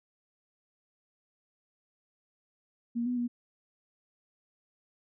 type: tone with pitch steps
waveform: sine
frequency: 235.9 / 247.1 / 240.9 Hz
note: A#3 / B3 / B3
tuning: +21 / +1 / -43 cents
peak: -28 dBFS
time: 2.95-3.28 s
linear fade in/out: 20 ms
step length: 110 ms
effects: none